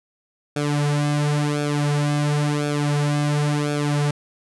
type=tone with flanger; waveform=sawtooth; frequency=146.83 Hz; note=D3; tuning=in tune; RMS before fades=-21 dBFS; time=0.56-4.11 s; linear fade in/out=5 ms; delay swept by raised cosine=1 to 4.7 ms; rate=0.95 Hz; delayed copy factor=-0.85; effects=resampled to 24000 Hz